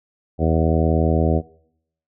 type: harmonic tone with a mistuned harmonic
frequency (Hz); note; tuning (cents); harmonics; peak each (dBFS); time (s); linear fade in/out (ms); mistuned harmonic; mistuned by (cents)
80.3; E2; -45; 1 / 2 / 3 / 4 / 5 / 6 / 7 / 8 / 9; -19 / -22 / -24 / -25 / -26 / -27 / -27 / -28 / -29; 0.38-1.42; 50; 9; +26
effects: noise-tail reverb RT60 0.7 s tail -21 dB re dry